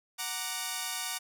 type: chord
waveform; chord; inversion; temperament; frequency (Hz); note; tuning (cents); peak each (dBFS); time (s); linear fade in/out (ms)
5% pulse; Gb augmented; none; equal; 740 / 932.3 / 1174.7; Gb5 / Bb5 / D6; 0 / 0 / 0; -26; 0.18-1.19; 20
effects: none